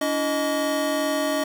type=tone cluster; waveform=square; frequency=286 / 328.6 / 621 / 1144 Hz; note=D4 / E4 / D#5 / D6; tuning=-46 / -5 / -3 / -46 cents; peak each=-27 / -34 / -25 / -33 dBFS; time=0.01-1.44 s; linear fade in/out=5 ms; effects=none

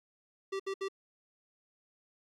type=tone bursts; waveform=square; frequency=388.7 Hz; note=G4; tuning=15 cents flat; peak=-34 dBFS; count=3; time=0.52-0.885 s; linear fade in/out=10 ms; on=77 ms; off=67 ms; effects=low-pass 6000 Hz 12 dB/octave + 12-bit

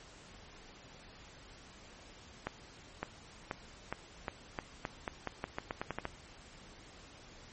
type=accelerating click train; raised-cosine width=0.5 ms; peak=-20 dBFS; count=16; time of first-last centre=2.47-6.054 s; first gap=560 ms; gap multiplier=0.86; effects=pink hiss -55 dBFS RMS until 7.52 s + MP3 32 kbps

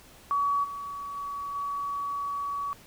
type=tone with level steps; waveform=sine; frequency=1133 Hz; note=C#6; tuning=37 cents sharp; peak=-23 / -34 / -32 / -29 dBFS; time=0.31-2.73 s; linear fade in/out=0 ms; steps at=0.63 / 1.15 / 1.54 s; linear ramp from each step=20 ms; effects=pink hiss -53 dBFS RMS until 2.86 s

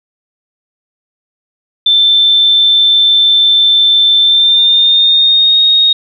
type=tone with pitch glide; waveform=sine; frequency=3547 to 3732 Hz; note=A7 to A#7; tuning=+13 to +1 cents; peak=-5 dBFS; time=1.86-5.93 s; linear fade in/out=5 ms; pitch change=+88 cents; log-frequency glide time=4.21-5.6 s; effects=none

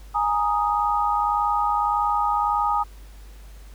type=chord; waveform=sine; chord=Ab suspended second; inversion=none; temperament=equal; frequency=830.6 / 932.3 / 1244.5 Hz; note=Ab5 / Bb5 / Eb6; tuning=0 / 0 / 0 cents; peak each=-23 / -25 / -23 dBFS; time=0.14-2.84 s; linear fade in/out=20 ms; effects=added 50 Hz sine -40 dBFS peak until 3.74 s + pink hiss -53 dBFS RMS until 3.74 s

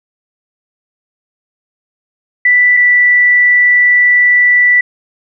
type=tone pair in turn; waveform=sine; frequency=1975.5 / 1967.6 Hz; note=B6 / B6; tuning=0 / -7 cents; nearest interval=unison; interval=7 cents; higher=first; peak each=-5 dBFS; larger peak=neither; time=2.45-2.77 / 2.77-4.81 s; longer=second; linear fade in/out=5 ms; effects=none

